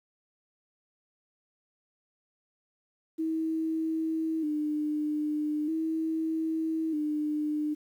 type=tone with vibrato; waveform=sine; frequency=310.8 Hz; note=D#4; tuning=2 cents flat; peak=-27 dBFS; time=3.18-7.75 s; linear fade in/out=20 ms; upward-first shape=square; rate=0.4 Hz; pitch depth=55 cents each way; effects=10-bit